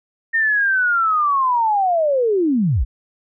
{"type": "linear sweep", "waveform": "sine", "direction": "down", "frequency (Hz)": [1838, 38.89], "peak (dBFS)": -14, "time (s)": [0.33, 2.85], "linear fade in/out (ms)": 20, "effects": []}